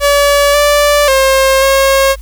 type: tone with pitch steps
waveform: sawtooth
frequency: 572 / 584 / 534 / 542 Hz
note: D5 / D5 / C5 / C#5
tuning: -46 / -10 / +35 / -39 cents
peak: -3 dBFS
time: 0-2.16 s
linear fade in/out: 50 ms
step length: 540 ms
effects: added 52 Hz sine -25 dBFS peak until 2.21 s + white hiss -45 dBFS RMS until 2.21 s